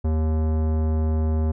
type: tone with tanh clipping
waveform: sine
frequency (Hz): 78.6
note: D#2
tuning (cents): +18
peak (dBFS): -21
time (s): 0.04-1.52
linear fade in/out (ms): 10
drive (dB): 18
effects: none